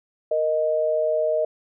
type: tone pair together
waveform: sine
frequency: 466.2 / 622.3 Hz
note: A#4 / D#5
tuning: 0 / 0 cents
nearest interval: perfect fourth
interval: 500 cents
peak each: -25 / -20 dBFS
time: 0.31-1.45 s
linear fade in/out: 5 ms
effects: none